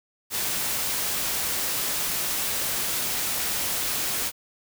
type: noise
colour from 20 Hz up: white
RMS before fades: -27 dBFS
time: 0.3-4.32 s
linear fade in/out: 50 ms
effects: none